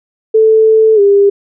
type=tone with pitch glide; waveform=sine; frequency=440 to 401.2 Hz; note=A4 to G4; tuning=0 to +40 cents; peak=-4 dBFS; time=0.34-1.3 s; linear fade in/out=10 ms; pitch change=-160 cents; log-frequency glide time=0.95-1 s; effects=none